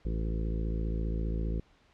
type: harmonic tone with a mistuned harmonic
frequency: 55 Hz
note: A1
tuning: in tune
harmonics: 1 / 2 / 3 / 4 / 5 / 6 / 7 / 8 / 9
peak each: -30 / -40 / -38 / -43 / -46 / -44 / -46 / -48 / -49 dBFS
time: 0.05-1.6 s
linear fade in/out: 5 ms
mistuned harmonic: 9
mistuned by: +18 cents
effects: pink hiss -64 dBFS RMS until 1.93 s + low-pass 4000 Hz 12 dB/octave